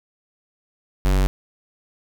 square tone, 47.31 Hz, F#1, 39 cents sharp, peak -16 dBFS, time 1.05-1.27 s, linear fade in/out 0 ms, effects none

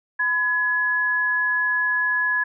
sine tone pair together, 1005 / 1690.2 Hz, B5 / G#6, +30 / +30 cents, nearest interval major sixth, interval 900 cents, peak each -28 / -19 dBFS, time 0.19-2.44 s, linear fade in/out 10 ms, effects none

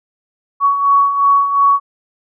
sine beating tone pair, 1119 / 1121.8 Hz, C#6 / C#6, +16 / +20 cents, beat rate 2.8 Hz, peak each -17 / -10 dBFS, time 0.6-1.8 s, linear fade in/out 50 ms, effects none

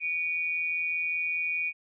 sine tone pair together, 2287 / 2452 Hz, D7 / D#7, -47 / -26 cents, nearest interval minor second, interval 121 cents, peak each -33 / -28 dBFS, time 0-1.73 s, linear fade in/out 50 ms, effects none

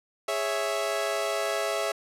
sawtooth chord, C# minor, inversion second, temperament equal, 415.3 / 554.4 / 659.3 Hz, G#4 / C#5 / E5, 0 / 0 / 0 cents, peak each -29 / -28 / -25 dBFS, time 0.28-1.92 s, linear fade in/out 5 ms, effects low-pass 12000 Hz 12 dB/octave

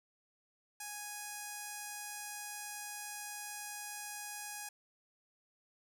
5% pulse tone with notch filter, 830.6 Hz, G#5, in tune, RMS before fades -45 dBFS, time 0.8-4.69 s, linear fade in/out 5 ms, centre 3700 Hz, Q 1.3, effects none

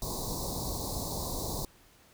pink band-stop noise, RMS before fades -35 dBFS, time 0.02-1.65 s, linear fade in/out 2 ms, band 1100 to 3800 Hz, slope 96 dB/octave, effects pink hiss -60 dBFS RMS until 2.13 s

